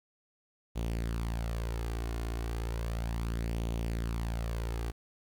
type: tone with flanger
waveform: sawtooth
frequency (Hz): 57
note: A#1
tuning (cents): -38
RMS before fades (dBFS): -34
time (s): 0.75-4.92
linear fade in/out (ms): 20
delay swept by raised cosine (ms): 0.3 to 2.8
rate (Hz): 0.34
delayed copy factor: +0.5
effects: 11-bit

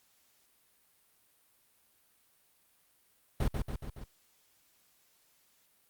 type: noise with echo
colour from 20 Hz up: brown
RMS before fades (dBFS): -28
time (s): 3.4-3.48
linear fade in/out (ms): 5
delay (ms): 140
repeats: 4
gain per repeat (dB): -4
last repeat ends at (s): 4.04
effects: white hiss -69 dBFS RMS until 5.89 s + Opus 48 kbps

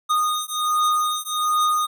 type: beating tone pair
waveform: square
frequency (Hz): 1232 / 1233.3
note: D#6 / D#6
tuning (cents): -17 / -16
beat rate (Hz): 1.3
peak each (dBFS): -23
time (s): 0.09-1.87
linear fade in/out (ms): 20
effects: none

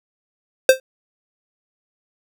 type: tone with exponential decay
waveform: square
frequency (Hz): 523.3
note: C5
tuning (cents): 0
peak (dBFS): -4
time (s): 0.69-0.8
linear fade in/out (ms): 2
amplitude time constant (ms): 22
effects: none

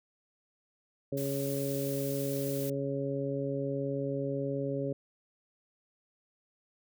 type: harmonic tone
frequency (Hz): 138.59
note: C#3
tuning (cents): 0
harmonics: 1 / 2 / 3 / 4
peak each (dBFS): -36 / -36 / -36 / -36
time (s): 1.12-4.93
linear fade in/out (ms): 5
type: noise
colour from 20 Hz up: blue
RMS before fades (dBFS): -42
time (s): 1.17-2.7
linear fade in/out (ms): 5
effects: none

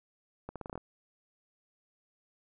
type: accelerating click train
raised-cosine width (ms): 1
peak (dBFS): -26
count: 8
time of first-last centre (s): 0.49-0.777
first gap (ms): 67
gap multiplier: 0.83
effects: none

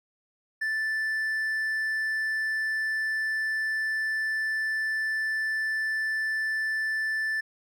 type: tone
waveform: triangle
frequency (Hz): 1760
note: A6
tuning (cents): 0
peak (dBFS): -24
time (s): 0.61-7.41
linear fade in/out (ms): 10
effects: none

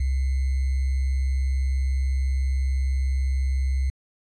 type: tone with sample-and-hold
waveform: sine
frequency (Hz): 66.1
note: C2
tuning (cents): +18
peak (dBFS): -20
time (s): 0-3.9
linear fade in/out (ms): 5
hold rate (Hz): 2100
effects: resampled to 22050 Hz

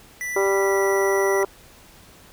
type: tone with pitch glide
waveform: square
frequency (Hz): 1975.5 to 1958.5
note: B6 to B6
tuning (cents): 0 to -15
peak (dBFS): -27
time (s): 0.21-1.43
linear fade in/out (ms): 0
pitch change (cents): -15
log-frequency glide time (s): 0.38-0.76
type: harmonic tone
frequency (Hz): 196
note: G3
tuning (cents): 0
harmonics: 2 / 3 / 4 / 5 / 6 / 7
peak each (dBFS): -19 / -26 / -31 / -28 / -34 / -33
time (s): 0.36-1.45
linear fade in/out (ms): 5
effects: pink hiss -49 dBFS RMS until 2.32 s

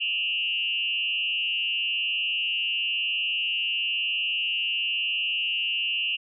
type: tone with frequency modulation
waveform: sine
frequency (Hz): 2794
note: F7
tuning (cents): 0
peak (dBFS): -24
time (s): 0-6.17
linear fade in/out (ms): 20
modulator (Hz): 187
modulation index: 0.95
effects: none

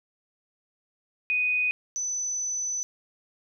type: tone pair in turn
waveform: sine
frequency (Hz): 2489 / 6013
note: D#7 / F#8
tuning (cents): 0 / +27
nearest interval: octave + minor third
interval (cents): 1527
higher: second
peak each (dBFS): -22 / -27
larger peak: first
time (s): 1.3-1.71 / 1.96-2.83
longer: second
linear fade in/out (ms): 0
effects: none

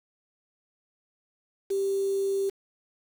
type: tone with quantisation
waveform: sine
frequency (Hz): 392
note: G4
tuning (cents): 0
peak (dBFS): -24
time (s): 1.7-2.5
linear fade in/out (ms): 10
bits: 7
effects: none

